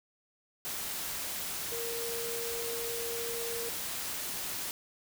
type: tone in noise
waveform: sine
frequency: 466.2 Hz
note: A#4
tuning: in tune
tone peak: -37 dBFS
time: 1.72-3.69 s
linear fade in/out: 0 ms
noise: white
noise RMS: -37 dBFS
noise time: 0.65-4.71 s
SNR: -3 dB
effects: none